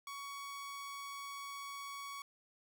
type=tone; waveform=sawtooth; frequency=1121 Hz; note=C#6; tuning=19 cents sharp; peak=-40 dBFS; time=0.07-2.22 s; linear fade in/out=2 ms; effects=none